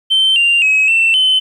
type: tone with pitch steps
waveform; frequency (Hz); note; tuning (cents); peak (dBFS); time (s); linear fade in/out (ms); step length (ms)
sine; 3100 / 2783 / 2554 / 2684 / 3051; G7 / F7 / D#7 / E7 / G7; -20 / -7 / +45 / +31 / -48; -7; 0.1-1.4; 20; 260
effects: tanh soft clip ceiling -6 dBFS + 8-bit